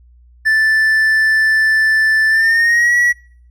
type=tone with pitch glide; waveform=triangle; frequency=1760 to 1930.4 Hz; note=A6 to B6; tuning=0 to -40 cents; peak=-8 dBFS; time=0.45-3.13 s; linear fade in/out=20 ms; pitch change=+160 cents; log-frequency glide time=2.29-2.95 s; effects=noise-tail reverb RT60 0.6 s tail -25 dB re dry + added 60 Hz sine -43 dBFS peak until 3.5 s